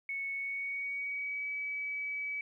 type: tone with pitch glide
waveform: sine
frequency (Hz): 2211 to 2285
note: C#7 to D7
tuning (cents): -5 to -48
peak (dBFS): -34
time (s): 0.09-2.41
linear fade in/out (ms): 2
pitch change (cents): +57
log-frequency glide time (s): 0.32-1.49
effects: 12-bit